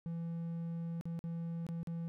triangle tone with dropouts, 167.4 Hz, E3, 27 cents sharp, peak -35 dBFS, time 0.06-2.08 s, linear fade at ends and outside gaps 0 ms, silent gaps 1.011-1.055 / 1.191-1.24 / 1.666-1.689 / 1.831-1.872 s, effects none

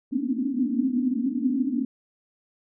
pink band-pass noise, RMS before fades -25 dBFS, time 0.11-1.85 s, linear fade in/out 2 ms, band 240 to 280 Hz, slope 96 dB/octave, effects none

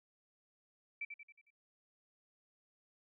sine tone with echo, 2324 Hz, D7, 19 cents flat, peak -38 dBFS, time 1.01-1.05 s, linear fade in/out 5 ms, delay 91 ms, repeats 5, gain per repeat -6 dB, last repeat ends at 1.505 s, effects none

